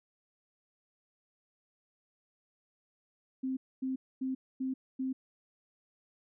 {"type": "tone bursts", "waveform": "sine", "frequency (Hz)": 261.9, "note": "C4", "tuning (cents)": 2, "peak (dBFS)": -31, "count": 5, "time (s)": [3.43, 5.13], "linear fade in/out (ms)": 10, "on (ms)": 140, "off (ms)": 250, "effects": []}